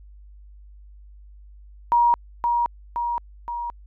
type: tone with echo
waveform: sine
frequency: 950 Hz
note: A#5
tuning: 33 cents sharp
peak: -14 dBFS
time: 1.92-2.14 s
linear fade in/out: 0 ms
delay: 520 ms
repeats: 3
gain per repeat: -4 dB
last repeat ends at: 3.7 s
effects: added 50 Hz sine -43 dBFS peak until 3.86 s